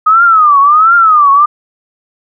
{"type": "tone with vibrato", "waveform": "sine", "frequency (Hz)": 1244.5, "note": "D#6", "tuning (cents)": 0, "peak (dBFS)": -3, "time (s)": [0.06, 1.46], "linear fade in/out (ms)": 10, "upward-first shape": "triangle", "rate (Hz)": 1.4, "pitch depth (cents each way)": 220, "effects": []}